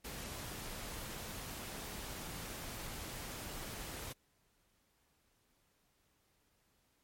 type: noise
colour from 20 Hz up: pink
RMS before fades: -45 dBFS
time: 0.04-4.13 s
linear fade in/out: 10 ms
effects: pink hiss -75 dBFS RMS until 7.03 s + MP3 64 kbps